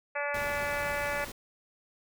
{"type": "harmonic tone", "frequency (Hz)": 288.4, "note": "D4", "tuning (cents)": -31, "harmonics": [2, 3, 4, 5, 6, 7, 8, 9], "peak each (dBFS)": [-34, -38, -41, -38, -37, -39, -40, -44], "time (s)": [0.15, 1.25], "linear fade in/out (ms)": 10}
{"type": "noise", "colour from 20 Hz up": "pink", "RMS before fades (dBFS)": -41, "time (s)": [0.34, 1.32], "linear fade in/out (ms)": 5}
{"effects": []}